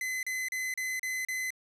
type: tone bursts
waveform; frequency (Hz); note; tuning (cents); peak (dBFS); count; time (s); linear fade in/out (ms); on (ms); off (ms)
45% pulse; 2033; B6; +50; -31; 6; 0.01-1.505; 2; 220; 35
effects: resampled to 32000 Hz